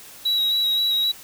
triangle tone with vibrato, 3868 Hz, B7, 37 cents flat, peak -17 dBFS, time 0.25-1.12 s, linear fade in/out 10 ms, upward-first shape square, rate 3.8 Hz, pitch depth 18 cents each way, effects white hiss -43 dBFS RMS until 1.23 s

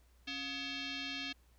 sine tone with frequency modulation, 273.9 Hz, C#4, 21 cents flat, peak -38 dBFS, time 0.27-1.33 s, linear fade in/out 10 ms, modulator 983 Hz, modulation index 4.2, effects added 60 Hz sine -63 dBFS peak until 1.58 s + pink hiss -72 dBFS RMS until 1.58 s

